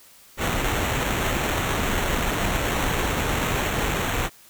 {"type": "noise with sample-and-hold", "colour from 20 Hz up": "pink", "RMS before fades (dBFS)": -24, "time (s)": [0.37, 4.3], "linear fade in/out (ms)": 50, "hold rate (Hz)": 4900, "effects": ["white hiss -51 dBFS RMS until 4.49 s"]}